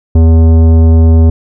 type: tone with tanh clipping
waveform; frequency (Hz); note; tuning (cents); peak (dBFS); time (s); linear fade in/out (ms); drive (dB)
sine; 81.4; E2; -21; -4; 0.15-1.3; 5; 14
effects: none